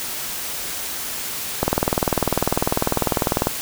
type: click train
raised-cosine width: 1 ms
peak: -3 dBFS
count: 38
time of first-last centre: 1.63-3.471 s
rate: 20.1 Hz
effects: white hiss -28 dBFS RMS until 3.61 s